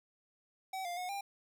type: tone with pitch steps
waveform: square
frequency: 761 / 700 / 727 / 798 Hz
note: F#5 / F5 / F#5 / G5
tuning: +48 / +4 / -31 / +31 cents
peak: -38 dBFS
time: 0.73-1.21 s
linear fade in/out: 5 ms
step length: 120 ms
effects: none